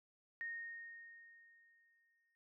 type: tone with exponential decay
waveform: sine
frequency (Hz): 1853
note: A#6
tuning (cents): -11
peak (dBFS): -40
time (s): 0.41-2.35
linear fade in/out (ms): 0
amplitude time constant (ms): 420
effects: none